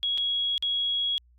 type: tone with dropouts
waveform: sine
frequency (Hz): 3322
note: G#7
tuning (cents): 0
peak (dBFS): -24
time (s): 0.03-1.18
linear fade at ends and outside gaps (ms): 0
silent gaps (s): 0.176-0.181 / 0.579-0.625
effects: added 60 Hz sine -56 dBFS peak until 1.38 s + AAC 64 kbps